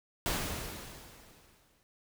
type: noise with exponential decay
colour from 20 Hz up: pink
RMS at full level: -31 dBFS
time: 0.26-1.83 s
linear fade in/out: 0 ms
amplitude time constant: 340 ms
effects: none